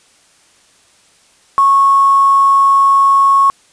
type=tone with quantisation; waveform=sine; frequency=1100 Hz; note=C#6; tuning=14 cents flat; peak=-6 dBFS; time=1.58-3.5 s; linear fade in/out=0 ms; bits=5; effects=white hiss -50 dBFS RMS until 3.72 s + resampled to 22050 Hz